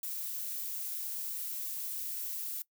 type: noise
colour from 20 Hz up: violet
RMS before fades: -38 dBFS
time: 0.03-2.62 s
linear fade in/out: 2 ms
effects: noise-tail reverb RT60 0.1 s tail -21 dB re dry